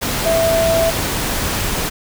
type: tone in noise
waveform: sine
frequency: 659.3 Hz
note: E5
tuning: in tune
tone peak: -13 dBFS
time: 0.25-0.91 s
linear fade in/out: 20 ms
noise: pink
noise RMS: -20 dBFS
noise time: 0.01-1.9 s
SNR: +4 dB
effects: none